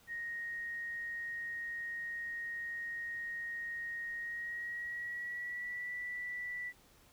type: tone with pitch glide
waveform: sine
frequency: 1869 to 1964.2 Hz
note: A#6 to B6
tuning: +4 to -10 cents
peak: -38 dBFS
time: 0.07-6.73 s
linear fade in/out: 50 ms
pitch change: +86 cents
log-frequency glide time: 4.14-5.93 s
effects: pink hiss -64 dBFS RMS until 7.12 s